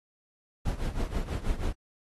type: noise with tremolo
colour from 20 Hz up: brown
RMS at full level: -27 dBFS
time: 0.65-1.73 s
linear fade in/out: 10 ms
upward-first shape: triangle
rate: 6.2 Hz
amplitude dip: 85%
effects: AAC 32 kbps